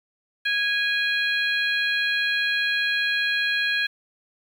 harmonic tone, 825 Hz, G#5, 12 cents flat, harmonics 2 / 3 / 4 / 5, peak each -23 / -27 / -29 / -31 dBFS, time 0.45-3.87 s, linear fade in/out 10 ms, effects 8-bit

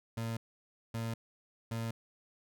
30% pulse tone bursts, 114.3 Hz, A#2, 34 cents flat, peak -32 dBFS, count 3, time 0.17-1.91 s, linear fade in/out 5 ms, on 200 ms, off 570 ms, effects none

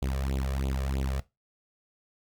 sawtooth tone with flanger, 66.9 Hz, C2, 39 cents sharp, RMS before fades -30 dBFS, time 0.02-1.2 s, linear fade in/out 0 ms, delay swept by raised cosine 0.27 to 1.77 ms, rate 3.1 Hz, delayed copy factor +1, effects noise-tail reverb RT60 0.2 s tail -18 dB re dry

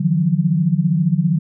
sine tone cluster, 150.1 / 167.7 / 182.7 Hz, D3 / E3 / F#3, +38 / +30 / -22 cents, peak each -18 dBFS, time 0-1.39 s, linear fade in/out 10 ms, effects none

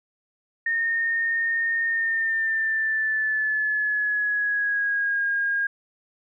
sine tone with pitch glide, 1834 to 1624.5 Hz, A#6 to G#6, -29 to -39 cents, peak -21 dBFS, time 0.66-5.67 s, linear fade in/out 5 ms, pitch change -210 cents, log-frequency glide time 1.86-5.24 s, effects none

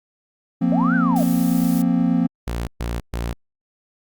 triangle chord, F suspended fourth, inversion none, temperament equal, 174.61 / 233.1 / 261.6 Hz, F3 / Bb3 / C4, 0 / 0 / 0 cents, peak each -18 dBFS, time 0.61-2.27 s, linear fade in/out 10 ms
sine linear two-way sweep, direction up then down, 558 to 1568 to 558 Hz, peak -22 dBFS, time 0.72-1.23 s, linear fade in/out 0 ms, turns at 0.95 s
blue noise, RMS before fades -34 dBFS, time 1.16-1.82 s, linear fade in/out 2 ms
sawtooth tone bursts, 58.27 Hz, A#1, in tune, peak -19 dBFS, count 3, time 2.47-3.33 s, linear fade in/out 5 ms, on 200 ms, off 130 ms
effects Opus 48 kbps

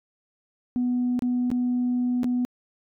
sine tone with dropouts, 246.9 Hz, B3, in tune, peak -20 dBFS, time 0.76-2.45 s, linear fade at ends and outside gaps 0 ms, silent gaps 1.192-1.222 / 1.503-1.515 / 2.233-2.243 s, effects tanh soft clip ceiling -18 dBFS

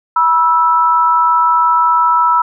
sine tone pair together, 972.8 / 1318.5 Hz, B5 / E6, -26 / 0 cents, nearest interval perfect fourth, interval 526 cents, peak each -11 dBFS, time 0.16-2.42 s, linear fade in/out 5 ms, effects none

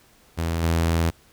sawtooth tone with level steps, 82.9 Hz, E2, 10 cents sharp, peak -19 / -15 dBFS, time 0.37-1.11 s, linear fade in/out 20 ms, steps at 0.62 s, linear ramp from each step 20 ms, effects pink hiss -56 dBFS RMS until 1.32 s

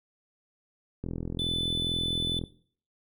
click train, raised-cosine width 3 ms, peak -21 dBFS, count 60, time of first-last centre 1.04-2.438 s, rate 42.2 Hz
triangle tone, 3504 Hz, A7, 8 cents flat, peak -27 dBFS, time 1.39-2.39 s, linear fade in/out 2 ms
effects noise-tail reverb RT60 0.5 s tail -17 dB re dry

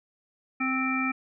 harmonic tone, 261.6 Hz, C4, in tune, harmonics 1 / 3 / 5 / 7 / 9, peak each -28 / -38 / -31 / -38 / -29 dBFS, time 0.6-1.12 s, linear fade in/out 10 ms, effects none

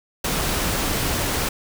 pink noise, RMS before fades -23 dBFS, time 0.24-1.49 s, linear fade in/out 5 ms, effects none

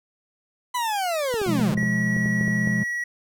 40% pulse linear sweep, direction down, 1010 to 114 Hz, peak -22 dBFS, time 0.74-1.75 s, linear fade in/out 10 ms
clicks, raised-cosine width 2 ms, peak -20 dBFS, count 12, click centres 1.341 / 1.416 / 1.464 / 1.597 / 1.721 / 1.777 / 1.83 / 2.166 / 2.259 / 2.411 / 2.48 / 2.674 s
triangle chord, F diminished, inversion second, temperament just, 125.72 / 174.61 / 209.5 Hz, Cb3 / F3 / Ab3, +31 / 0 / +15 cents, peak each -25 / -25 / -22 dBFS, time 1.47-2.84 s, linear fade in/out 10 ms
triangle tone, 1925 Hz, B6, 45 cents flat, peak -23 dBFS, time 1.77-3.04 s, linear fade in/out 5 ms
effects none

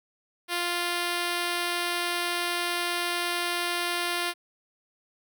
5% pulse tone, 349.2 Hz, F4, in tune, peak -15 dBFS, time 0.48-4.34 s, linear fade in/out 50 ms, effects none

